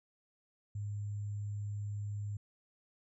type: tone with sample-and-hold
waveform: sine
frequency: 103 Hz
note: G#2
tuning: 14 cents flat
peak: -36 dBFS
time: 0.75-2.37 s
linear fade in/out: 5 ms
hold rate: 7350 Hz
effects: resampled to 24000 Hz